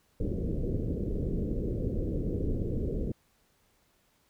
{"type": "low-pass noise", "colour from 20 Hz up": "pink", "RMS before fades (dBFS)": -31, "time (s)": [0.2, 3.12], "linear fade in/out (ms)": 5, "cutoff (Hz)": 500, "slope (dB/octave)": 48, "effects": ["pink hiss -69 dBFS RMS until 4.29 s"]}